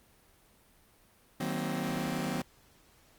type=chord; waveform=sawtooth; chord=C half-diminished seventh; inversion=first; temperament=just; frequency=156.98 / 188.37 / 235.5 / 261.6 Hz; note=Eb3 / Gb3 / Bb3 / C4; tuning=+16 / +31 / +18 / 0 cents; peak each=-33 dBFS; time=1.4-2.42 s; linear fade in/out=5 ms; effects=pink hiss -63 dBFS RMS until 3.18 s + Opus 32 kbps